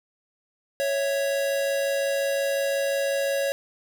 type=tone pair together; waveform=square; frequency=553.7 / 659.3 Hz; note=C#5 / E5; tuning=-2 / 0 cents; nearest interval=minor third; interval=302 cents; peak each=-24 / -33 dBFS; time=0.8-3.52 s; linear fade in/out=0 ms; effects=none